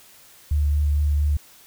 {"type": "tone with vibrato", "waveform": "sine", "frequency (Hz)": 73.42, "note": "D2", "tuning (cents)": 0, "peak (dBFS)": -17, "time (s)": [0.51, 1.37], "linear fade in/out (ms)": 5, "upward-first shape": "sine", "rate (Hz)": 4.3, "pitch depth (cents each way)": 15, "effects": ["white hiss -50 dBFS RMS until 1.66 s"]}